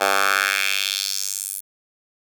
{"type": "tone with high-pass filter sweep", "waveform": "10% pulse", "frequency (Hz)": 98, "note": "G2", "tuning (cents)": 0, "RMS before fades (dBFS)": -22, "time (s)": [0, 1.61], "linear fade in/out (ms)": 20, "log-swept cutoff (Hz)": [780, 11000], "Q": 2.2, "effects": []}